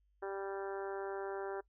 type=harmonic tone; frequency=196 Hz; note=G3; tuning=in tune; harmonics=2 / 3 / 4 / 5 / 6 / 7 / 8 / 9; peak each=-40 / -47 / -46 / -51 / -55 / -51 / -52 / -58 dBFS; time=0.22-1.61 s; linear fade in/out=10 ms; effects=noise-tail reverb RT60 0.1 s tail -22 dB re dry + added 50 Hz sine -70 dBFS peak until 1.68 s